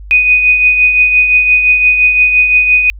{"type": "tone with tremolo", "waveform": "sine", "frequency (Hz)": 2489, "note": "D#7", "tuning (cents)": 0, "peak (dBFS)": -3, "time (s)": [0.11, 2.9], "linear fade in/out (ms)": 0, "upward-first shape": "triangle", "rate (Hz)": 5.8, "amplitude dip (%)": 55, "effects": ["added 50 Hz sine -27 dBFS peak until 2.99 s"]}